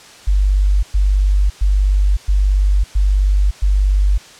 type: tone bursts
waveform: sine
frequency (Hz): 49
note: G1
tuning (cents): 0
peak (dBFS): -10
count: 6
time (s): 0.27-4.18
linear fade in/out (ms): 10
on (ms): 560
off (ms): 110
effects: white hiss -40 dBFS RMS until 4.39 s + low-pass 7000 Hz 12 dB/octave